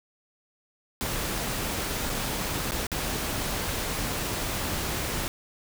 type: noise with dropouts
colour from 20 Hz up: pink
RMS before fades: -30 dBFS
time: 1.01-5.28 s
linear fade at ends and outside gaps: 0 ms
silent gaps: 2.096-2.1 / 2.709-2.719 / 2.868-2.917 s
effects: none